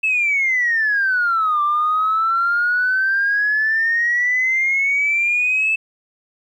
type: exponential two-way sweep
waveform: sine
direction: down then up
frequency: 2637 to 1174.7 to 2637 Hz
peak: -14 dBFS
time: 0.03-5.76 s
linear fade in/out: 10 ms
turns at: 1.62 s
effects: tanh soft clip ceiling -10 dBFS + 9-bit